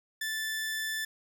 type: tone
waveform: sawtooth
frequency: 1757 Hz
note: A6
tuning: 3 cents flat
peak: -28 dBFS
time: 0.21-1.05 s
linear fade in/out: 5 ms
effects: none